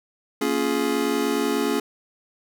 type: chord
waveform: square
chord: Bb minor seventh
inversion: none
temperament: just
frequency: 233.1 / 279.7 / 349.6 / 419.5 Hz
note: Bb3 / Db4 / F4 / Ab4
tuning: 0 / +16 / +2 / +17 cents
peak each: -29 / -26 / -29 / -26 dBFS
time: 0.41-1.8 s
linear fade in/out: 5 ms
effects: none